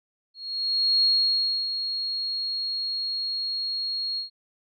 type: tone with ADSR envelope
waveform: sine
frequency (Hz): 4290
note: C8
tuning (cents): +42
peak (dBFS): -17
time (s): 0.34-4.3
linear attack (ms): 690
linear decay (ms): 640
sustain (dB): -9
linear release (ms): 120
effects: none